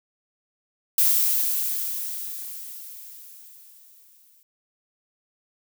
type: noise with exponential decay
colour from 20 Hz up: violet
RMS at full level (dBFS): -18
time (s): 0.98-4.43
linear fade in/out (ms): 2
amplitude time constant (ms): 750
effects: none